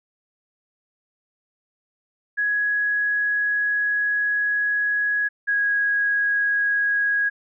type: tone pair in turn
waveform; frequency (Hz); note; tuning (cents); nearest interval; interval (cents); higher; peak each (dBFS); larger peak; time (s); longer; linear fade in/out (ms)
sine; 1671 / 1652.8; G#6 / G#6; +10 / -9; unison; 19; first; -19 / -18; second; 2.37-5.29 / 5.47-7.3; first; 20
effects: none